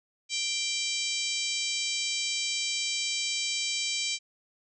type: harmonic tone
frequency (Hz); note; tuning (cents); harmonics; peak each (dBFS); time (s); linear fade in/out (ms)
784; G5; 0; 3 / 4 / 5 / 6 / 7 / 8 / 9 / 10; -34 / -35 / -36 / -37 / -37 / -38 / -39 / -39; 0.29-4.19; 50
effects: none